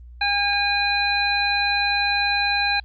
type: harmonic tone with a mistuned harmonic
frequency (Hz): 809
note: G#5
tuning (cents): -46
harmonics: 1 / 2 / 3 / 5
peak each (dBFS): -24 / -24 / -24 / -24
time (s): 0.21-2.8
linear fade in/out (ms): 5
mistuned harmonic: 3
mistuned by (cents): +22
effects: added 60 Hz sine -39 dBFS peak until 2.84 s + Opus 24 kbps